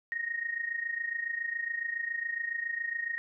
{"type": "tone with amplitude modulation", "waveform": "sine", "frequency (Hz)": 1864.7, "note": "A#6", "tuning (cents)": 0, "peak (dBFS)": -28, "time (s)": [0.12, 3.18], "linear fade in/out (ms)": 0, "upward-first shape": "sine", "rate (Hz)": 27.2, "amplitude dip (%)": 75, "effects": []}